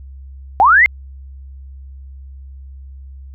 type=linear sweep; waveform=sine; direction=up; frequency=728 to 2145 Hz; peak=-6 dBFS; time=0.6-0.86 s; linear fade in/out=0 ms; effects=added 67 Hz sine -32 dBFS peak until 3.34 s